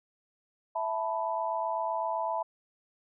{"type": "chord", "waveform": "sine", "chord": "E suspended fourth", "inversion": "none", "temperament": "equal", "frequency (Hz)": [659.3, 880, 987.8], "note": ["E5", "A5", "B5"], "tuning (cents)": [0, 0, 0], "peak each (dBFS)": -33, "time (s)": [0.75, 2.43], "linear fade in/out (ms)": 10, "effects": []}